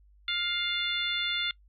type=harmonic tone; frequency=702 Hz; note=F5; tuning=9 cents sharp; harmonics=2 / 3 / 4 / 5 / 6; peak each=-36 / -34 / -36 / -30 / -41 dBFS; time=0.28-1.51 s; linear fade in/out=2 ms; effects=noise-tail reverb RT60 0.1 s tail -23 dB re dry + added 50 Hz sine -56 dBFS peak until 1.68 s